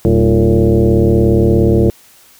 sine tone with frequency modulation, 127.5 Hz, C3, 44 cents flat, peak -7 dBFS, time 0.05-1.9 s, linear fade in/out 0 ms, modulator 109 Hz, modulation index 3.4, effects white hiss -45 dBFS RMS until 2.39 s

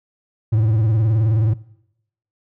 triangle tone with vibrato, 110 Hz, A2, in tune, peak -11 dBFS, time 0.52-1.54 s, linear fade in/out 10 ms, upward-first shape sine, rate 19 Hz, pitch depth 93 cents each way, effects noise-tail reverb RT60 0.8 s tail -20 dB re dry

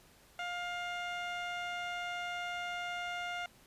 15% pulse tone with low-pass filter, 706 Hz, F5, 19 cents sharp, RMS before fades -39 dBFS, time 0.39-3.46 s, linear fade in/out 2 ms, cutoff 3900 Hz, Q 0.78, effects pink hiss -62 dBFS RMS until 3.66 s + resampled to 32000 Hz

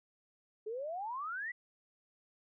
sine exponential sweep, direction up, 415.3 to 2009 Hz, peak -37 dBFS, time 0.66-1.52 s, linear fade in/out 10 ms, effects none

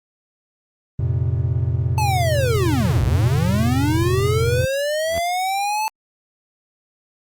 triangle chord, F suspended fourth, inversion none, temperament equal with one note detuned, 87.31 / 113.62 / 130.81 Hz, F2 / Bb2 / C3, 0 / -44 / 0 cents, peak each -20 dBFS, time 0.99-4.65 s, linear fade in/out 5 ms
square linear two-way sweep, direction down then up, 880 to 51.91 to 880 Hz, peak -20 dBFS, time 1.98-5.88 s, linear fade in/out 0 ms, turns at 3.03 s
sawtooth tone with exponential growth, 84.8 Hz, E2, 50 cents sharp, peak -22 dBFS, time 5.03-5.19 s, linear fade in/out 5 ms, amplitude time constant 34 ms
effects Opus 32 kbps

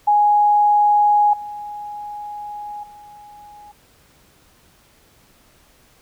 sine tone with level steps, 830.6 Hz, G#5, in tune, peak -11 / -28 / -39 dBFS, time 0.07-3.72 s, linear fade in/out 10 ms, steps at 1.33 / 2.83 s, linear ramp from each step 5 ms, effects pink hiss -54 dBFS RMS until 6.01 s

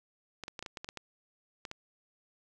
clicks, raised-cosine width 0.2 ms, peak -23 dBFS, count 11, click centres 0.437 / 0.481 / 0.592 / 0.626 / 0.662 / 0.772 / 0.845 / 0.889 / 0.973 / 1.652 / 1.714 s, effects none

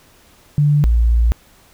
sine tone pair in turn, 146.83 / 57.75 Hz, D3 / A#1, 0 / -16 cents, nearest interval octave + major third, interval 1616 cents, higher first, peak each -10 dBFS, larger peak neither, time 0.58-0.84 / 0.84-1.32 s, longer second, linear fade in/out 0 ms, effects pink hiss -50 dBFS RMS until 1.73 s

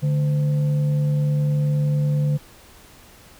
sine tone with frequency modulation, 146.83 Hz, D3, in tune, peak -17 dBFS, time 0.02-2.38 s, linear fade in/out 20 ms, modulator 364 Hz, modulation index 0.29, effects pink hiss -48 dBFS RMS until 3.39 s

